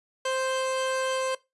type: tone pair together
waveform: 30% pulse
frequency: 523.3 / 1568.1 Hz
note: C5 / G6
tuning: 0 / 0 cents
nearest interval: octave + perfect fifth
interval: 1900 cents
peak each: -24 / -32 dBFS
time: 0.25-1.35 s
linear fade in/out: 5 ms
effects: noise-tail reverb RT60 0.2 s tail -18 dB re dry + resampled to 24000 Hz